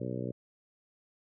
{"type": "harmonic tone", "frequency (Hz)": 62.3, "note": "B1", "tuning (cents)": 16, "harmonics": [2, 3, 4, 5, 6, 7, 8, 9], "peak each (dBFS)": [-38, -40, -41, -42, -43, -43, -44, -45], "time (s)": [0, 0.32], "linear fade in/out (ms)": 10, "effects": []}